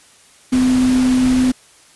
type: tone in noise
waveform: sine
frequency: 254.7 Hz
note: C4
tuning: 46 cents flat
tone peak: -11 dBFS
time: 0.52-1.52 s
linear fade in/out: 10 ms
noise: pink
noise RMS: -26 dBFS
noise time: 0.52-1.52 s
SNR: +12 dB
effects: white hiss -48 dBFS RMS until 1.95 s + resampled to 24000 Hz